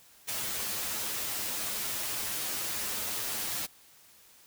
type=noise with comb filter; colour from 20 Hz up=white; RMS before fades=-34 dBFS; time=0.27-3.67 s; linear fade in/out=20 ms; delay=9.5 ms; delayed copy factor=+0.65; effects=white hiss -58 dBFS RMS until 4.46 s